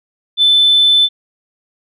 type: tone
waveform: sine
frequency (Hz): 3520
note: A7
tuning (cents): 0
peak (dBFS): -6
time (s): 0.37-1.09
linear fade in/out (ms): 50
effects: tanh soft clip ceiling -2 dBFS